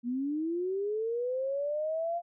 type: linear sweep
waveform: sine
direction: up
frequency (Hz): 233.6 to 698.5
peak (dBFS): -29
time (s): 0.03-2.22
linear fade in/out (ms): 50
effects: none